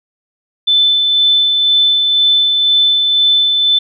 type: tone with tremolo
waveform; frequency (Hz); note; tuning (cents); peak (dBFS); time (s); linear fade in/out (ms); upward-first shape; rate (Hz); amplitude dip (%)
sine; 3520; A7; 0; -7; 0.67-3.79; 10; sine; 2; 30
effects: none